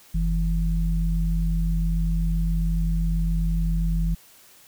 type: tone pair together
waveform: sine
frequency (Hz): 46.25 / 164.81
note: F#1 / E3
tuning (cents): 0 / 0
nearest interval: octave + minor seventh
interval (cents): 2200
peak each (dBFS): -21 / -25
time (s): 0.14-4.15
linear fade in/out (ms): 10
effects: white hiss -52 dBFS RMS until 4.67 s